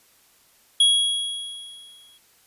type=tone with exponential decay; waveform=square; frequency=3320 Hz; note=G#7; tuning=1 cent flat; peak=-13 dBFS; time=0.8-2.18 s; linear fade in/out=5 ms; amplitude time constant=300 ms; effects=white hiss -58 dBFS RMS until 2.46 s + resampled to 32000 Hz